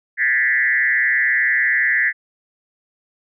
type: tone with frequency modulation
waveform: sine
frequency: 1858 Hz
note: A#6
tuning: 6 cents flat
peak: -14 dBFS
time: 0.17-2.13 s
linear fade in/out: 50 ms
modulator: 129 Hz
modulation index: 1.6
effects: none